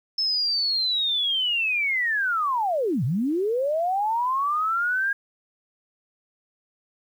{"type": "linear two-way sweep", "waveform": "sine", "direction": "down then up", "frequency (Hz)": [5274, 109.3, 1635], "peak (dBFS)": -21, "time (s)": [0.18, 5.13], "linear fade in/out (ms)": 5, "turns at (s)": 3.04, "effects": ["9-bit"]}